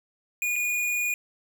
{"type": "tone with dropouts", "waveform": "square", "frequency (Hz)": 2446, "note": "D#7", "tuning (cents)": -30, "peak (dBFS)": -25, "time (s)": [0.42, 1.14], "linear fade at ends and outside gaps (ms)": 1, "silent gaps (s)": [0.558, 0.562], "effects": []}